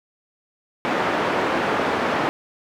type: band-pass noise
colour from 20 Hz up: pink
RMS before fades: -22 dBFS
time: 0.85-2.29 s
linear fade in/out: 0 ms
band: 290 to 1800 Hz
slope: 12 dB/octave
effects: none